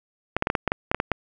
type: clicks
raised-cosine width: 0.5 ms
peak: -6 dBFS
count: 11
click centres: 0.366 / 0.424 / 0.471 / 0.501 / 0.552 / 0.677 / 0.719 / 0.915 / 0.946 / 1.001 / 1.117 s
effects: none